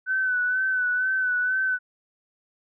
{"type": "tone with vibrato", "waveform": "sine", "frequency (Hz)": 1507, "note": "F#6", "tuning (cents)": 31, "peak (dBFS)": -21, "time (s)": [0.06, 1.79], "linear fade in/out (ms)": 50, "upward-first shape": "sine", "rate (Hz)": 2.1, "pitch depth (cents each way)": 38, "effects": []}